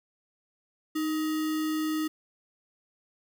sine tone with sample-and-hold, 311.1 Hz, D#4, in tune, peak -26 dBFS, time 0.95-2.08 s, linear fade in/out 10 ms, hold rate 1575 Hz, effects none

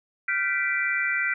sine chord, G dominant seventh, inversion third, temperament equal with one note detuned, 1396.9 / 1539.3 / 1975.5 / 2349 Hz, F6 / G6 / B6 / D7, 0 / -32 / 0 / 0 cents, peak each -30 / -29 / -26 / -29 dBFS, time 0.28-1.34 s, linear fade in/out 5 ms, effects none

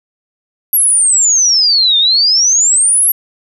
sine exponential two-way sweep, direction down then up, 11700 to 3578 to 11700 Hz, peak -7 dBFS, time 0.73-3.12 s, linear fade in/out 5 ms, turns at 1.98 s, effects none

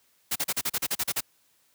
white noise bursts, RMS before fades -27 dBFS, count 11, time 0.31-1.208 s, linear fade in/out 10 ms, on 48 ms, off 37 ms, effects white hiss -66 dBFS RMS until 1.74 s + high-pass 60 Hz 12 dB/octave

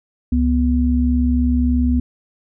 sine tone pair together, 69.3 / 246 Hz, C#2 / B3, 0 / -7 cents, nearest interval octave + minor seventh, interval 2193 cents, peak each -16 dBFS, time 0.32-2 s, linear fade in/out 5 ms, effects none

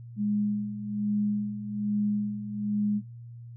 sine tone with tremolo, 207.7 Hz, G#3, in tune, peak -23 dBFS, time 0.16-3.02 s, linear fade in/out 50 ms, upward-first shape sine, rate 1.2 Hz, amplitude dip 70%, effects noise-tail reverb RT60 0.3 s tail -21 dB re dry + added 118 Hz sine -41 dBFS peak until 3.56 s

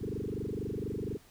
sine tone with frequency modulation, 260 Hz, C4, 11 cents flat, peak -33 dBFS, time 0-1.18 s, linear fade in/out 20 ms, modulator 24.2 Hz, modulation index 7.8, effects pink hiss -60 dBFS RMS until 1.3 s

